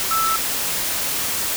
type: tone in noise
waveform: sine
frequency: 1318.5 Hz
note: E6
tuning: in tune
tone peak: -18 dBFS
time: 0.11-0.36 s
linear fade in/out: 0 ms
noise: white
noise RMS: -23 dBFS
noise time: 0-1.56 s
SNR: +2 dB
effects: none